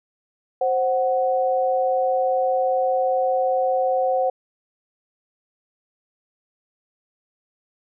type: tone pair together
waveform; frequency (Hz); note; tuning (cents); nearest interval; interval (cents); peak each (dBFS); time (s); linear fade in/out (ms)
sine; 525 / 742.5; C5 / F#5; +6 / +6; tritone; 600; -20 / -21; 0.61-4.3; 5
effects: none